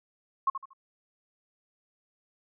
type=tone with echo; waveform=sine; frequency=1081 Hz; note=C#6; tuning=44 cents flat; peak=-21 dBFS; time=0.47-0.5 s; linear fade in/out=5 ms; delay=78 ms; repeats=3; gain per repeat=-10 dB; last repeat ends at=0.734 s; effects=none